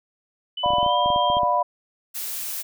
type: tone with pitch glide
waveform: sine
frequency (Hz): 2995 to 3191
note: F#7 to G7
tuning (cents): +20 to +30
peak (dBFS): -27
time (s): 0.57-1.39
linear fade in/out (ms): 5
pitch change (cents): +110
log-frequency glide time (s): 0.77-0.96
type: chord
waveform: sine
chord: B diminished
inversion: first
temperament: just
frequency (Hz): 592.7 / 711.2 / 987.8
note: D5 / F5 / B5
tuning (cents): +16 / +31 / 0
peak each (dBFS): -25 / -23 / -20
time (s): 0.63-1.63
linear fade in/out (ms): 10
type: clicks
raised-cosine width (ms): 3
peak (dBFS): -21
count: 12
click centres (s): 0.661 / 0.705 / 0.735 / 0.784 / 0.83 / 0.863 / 1.06 / 1.103 / 1.161 / 1.301 / 1.369 / 1.433
type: noise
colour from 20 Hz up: blue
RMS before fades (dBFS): -30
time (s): 2.14-2.63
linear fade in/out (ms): 20
effects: none